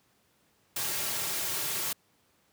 white noise with comb filter, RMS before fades -32 dBFS, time 0.76-1.93 s, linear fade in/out 5 ms, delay 4 ms, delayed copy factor -0.5, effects pink hiss -68 dBFS RMS until 2.52 s + high-pass 100 Hz 12 dB/octave

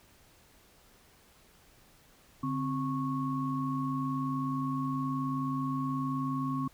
sine tone cluster, 143.3 / 262.3 / 1101 Hz, D3 / C4 / C#6, -42 / +4 / -12 cents, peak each -35 / -32 / -36 dBFS, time 2.43-6.68 s, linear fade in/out 5 ms, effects pink hiss -61 dBFS RMS until 6.73 s

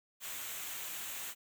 white noise with comb filter, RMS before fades -42 dBFS, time 0.2-1.35 s, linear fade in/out 50 ms, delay 0.2 ms, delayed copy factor -0.5, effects none

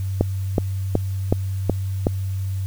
click train, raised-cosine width 2 ms, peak -3 dBFS, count 6, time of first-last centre 0.21-2.069 s, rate 2.69 Hz, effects added 96 Hz sine -22 dBFS peak until 2.66 s + white hiss -47 dBFS RMS until 2.66 s

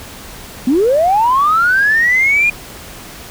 sine linear sweep, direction up, 233.1 to 2450 Hz, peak -8 dBFS, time 0.67-2.5 s, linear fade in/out 5 ms, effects tanh soft clip ceiling -4 dBFS + pink hiss -33 dBFS RMS until 3.3 s

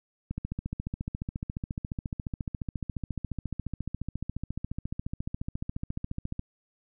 click train, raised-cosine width 5 ms, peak -20 dBFS, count 88, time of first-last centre 0.31-6.394 s, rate 14.3 Hz, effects none

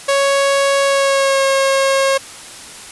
sawtooth tone with pitch glide, 554.4 to 542.4 Hz, C#5 to C#5, 0 to -38 cents, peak -8 dBFS, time 0.08-2.18 s, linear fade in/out 10 ms, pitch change -38 cents, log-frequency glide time 0.84-1.43 s, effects white hiss -34 dBFS RMS until 2.91 s + resampled to 24000 Hz

